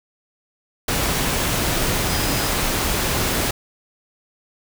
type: tone in noise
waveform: sine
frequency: 4978 Hz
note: D#8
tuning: in tune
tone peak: -32 dBFS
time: 2.09-2.51 s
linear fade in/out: 5 ms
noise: pink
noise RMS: -21 dBFS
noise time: 0.88-3.51 s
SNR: -14 dB
effects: none

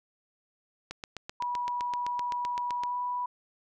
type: click train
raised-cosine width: 0.2 ms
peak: -20 dBFS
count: 16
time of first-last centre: 0.91-2.836 s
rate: 7.79 Hz
type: tone with pitch glide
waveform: sine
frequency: 974 to 983.6 Hz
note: B5 to B5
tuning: -24 to -7 cents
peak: -29 dBFS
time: 1.4-3.26 s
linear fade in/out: 5 ms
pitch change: +17 cents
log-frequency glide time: 2.85-2.95 s
effects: none

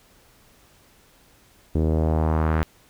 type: tone with low-pass filter sweep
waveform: sawtooth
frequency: 79 Hz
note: D#2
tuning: 27 cents sharp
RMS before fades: -21 dBFS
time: 1.75-2.63 s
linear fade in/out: 0 ms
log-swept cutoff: 380 to 1700 Hz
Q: 1.7
effects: pink hiss -56 dBFS RMS until 2.89 s

